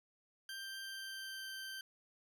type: tone with pitch glide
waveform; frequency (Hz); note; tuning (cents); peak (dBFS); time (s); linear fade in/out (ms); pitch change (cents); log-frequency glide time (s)
20% pulse; 1574 to 1558.6; G6 to G6; +7 to -10; -39; 0.49-1.81; 2; -17; 0.79-1.5
effects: none